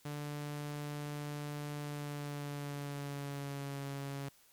sawtooth tone with pitch glide, 146.83 to 139.39 Hz, D3 to C#3, 0 to +10 cents, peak -35 dBFS, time 0.05-4.29 s, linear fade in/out 5 ms, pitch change -90 cents, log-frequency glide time 1.78-3.86 s, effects white hiss -65 dBFS RMS until 4.52 s + MP3 96 kbps

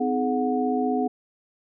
sine tone cluster, 255.7 / 311.2 / 424.1 / 731 Hz, C4 / D#4 / G#4 / F#5, -40 / 0 / +36 / -21 cents, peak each -24 / -32 / -27 / -27 dBFS, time 0-1.08 s, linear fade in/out 10 ms, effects none

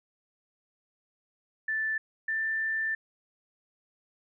sine tone pair in turn, 1760 / 1776.3 Hz, A6 / A6, 0 / +16 cents, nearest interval unison, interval 16 cents, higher second, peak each -27 dBFS, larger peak neither, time 1.68-1.98 / 2.28-2.95 s, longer second, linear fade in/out 5 ms, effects none

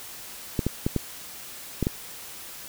clicks, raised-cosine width 3 ms, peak -10 dBFS, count 6, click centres 0.592 / 0.666 / 0.865 / 0.963 / 1.827 / 1.869 s, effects white hiss -41 dBFS RMS until 2.68 s

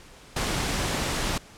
pink noise, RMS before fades -27 dBFS, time 0.36-1.38 s, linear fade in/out 5 ms, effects pink hiss -49 dBFS RMS until 1.57 s + low-pass 9000 Hz 12 dB/octave

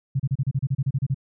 sine tone bursts, 134.7 Hz, C#3, 49 cents flat, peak -19 dBFS, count 13, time 0.15-1.145 s, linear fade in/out 10 ms, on 47 ms, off 32 ms, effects none

